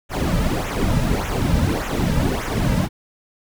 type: noise with flanger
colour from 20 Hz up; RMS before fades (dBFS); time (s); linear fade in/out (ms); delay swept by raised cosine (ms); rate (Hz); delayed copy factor
brown; -20; 0.09-2.89; 50; 0.21 to 2.81; 1.7; -0.75
effects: none